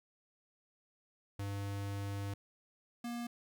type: tone pair in turn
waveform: square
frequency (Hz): 100 / 237.8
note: G2 / A#3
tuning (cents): +35 / +35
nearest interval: octave + minor third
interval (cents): 1500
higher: second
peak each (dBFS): -38 / -39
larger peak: first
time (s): 1.39-2.34 / 3.04-3.27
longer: first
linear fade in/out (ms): 5
effects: 13-bit